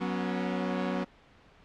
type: chord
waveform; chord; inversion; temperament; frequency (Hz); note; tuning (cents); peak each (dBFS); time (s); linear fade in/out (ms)
sawtooth; F# suspended fourth; none; equal with one note detuned; 185 / 242.7 / 277.2; F#3 / B3 / C#4; 0 / -30 / 0; -28 / -30 / -32; 0-1.05; 20
effects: pink hiss -58 dBFS RMS until 1.64 s + low-pass 3000 Hz 12 dB/octave